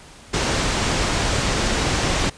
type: low-pass noise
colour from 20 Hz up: pink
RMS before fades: -21 dBFS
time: 0.33-2.3 s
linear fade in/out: 10 ms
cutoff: 7900 Hz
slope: 24 dB/octave
effects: pink hiss -44 dBFS RMS until 2.37 s + resampled to 22050 Hz